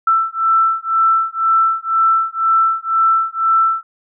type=beating tone pair; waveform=sine; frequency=1330 / 1332 Hz; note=E6 / E6; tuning=+15 / +18 cents; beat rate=2 Hz; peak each=-15 dBFS; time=0.07-3.83 s; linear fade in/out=5 ms; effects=none